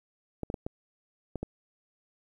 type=clicks; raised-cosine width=2 ms; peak=-20 dBFS; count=6; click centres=0.433 / 0.501 / 0.542 / 0.665 / 1.357 / 1.43 s; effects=10-bit